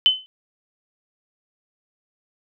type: tone with exponential decay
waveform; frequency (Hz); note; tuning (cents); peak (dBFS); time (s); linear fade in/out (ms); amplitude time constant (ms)
sine; 3041; F#7; +47; -8; 0.06-0.26; 0; 42
effects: none